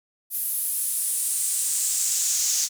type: noise with high-pass filter sweep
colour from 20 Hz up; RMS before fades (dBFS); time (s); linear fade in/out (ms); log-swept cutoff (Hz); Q
brown; -25; 0.3-2.69; 50; 12000 to 6200; 3.2
effects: none